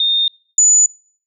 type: tone pair in turn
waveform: sine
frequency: 3655 / 6956 Hz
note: A#7 / A8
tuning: -35 / -21 cents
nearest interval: major seventh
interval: 1114 cents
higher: second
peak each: -12 / -7 dBFS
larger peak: second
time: 0-0.28 / 0.58-0.86 s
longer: neither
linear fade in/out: 2 ms
effects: noise-tail reverb RT60 0.5 s tail -25 dB re dry